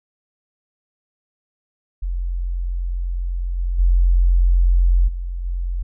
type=tone with level steps; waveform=sine; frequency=44.02 Hz; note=F1; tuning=14 cents sharp; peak=-20 / -18 / -11 / -23 / -20 dBFS; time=2.02-5.83 s; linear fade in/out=10 ms; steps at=3.57 / 3.78 / 5.07 / 5.44 s; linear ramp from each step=20 ms; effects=none